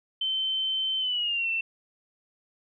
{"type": "tone with pitch glide", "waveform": "sine", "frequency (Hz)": [3085, 2686], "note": ["G7", "E7"], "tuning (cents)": [-28, 32], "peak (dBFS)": -25, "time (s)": [0.21, 1.61], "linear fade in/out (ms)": 5, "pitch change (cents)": -240, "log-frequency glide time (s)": [0.99, 1.49], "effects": []}